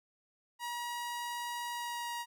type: tone with pitch glide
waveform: sawtooth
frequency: 957 to 949.3 Hz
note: A#5 to A#5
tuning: +45 to +31 cents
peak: -33 dBFS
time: 0.59-2.26 s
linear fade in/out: 50 ms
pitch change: -14 cents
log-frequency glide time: 1.71-2.12 s
effects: none